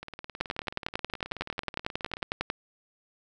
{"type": "two click trains", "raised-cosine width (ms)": 0.3, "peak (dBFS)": [-12, -23], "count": [24, 42], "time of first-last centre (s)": [[0.41, 2.501], [0.03, 2.223]], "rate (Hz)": [11, 18.7], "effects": []}